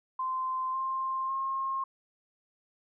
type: tone with pitch steps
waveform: sine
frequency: 1038 / 1054.9 / 1072.1 Hz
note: C6 / C6 / C6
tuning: -14 / +14 / +42 cents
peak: -29 dBFS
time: 0.19-1.84 s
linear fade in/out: 5 ms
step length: 550 ms
effects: none